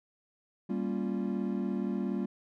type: chord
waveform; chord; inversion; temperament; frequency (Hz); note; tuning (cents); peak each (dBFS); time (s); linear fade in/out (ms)
triangle; G half-diminished seventh; none; equal; 196 / 233.1 / 277.2 / 349.2; G3 / Bb3 / Db4 / F4; 0 / 0 / 0 / 0; -31 / -33 / -36 / -36; 0.69-2.26; 10
effects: none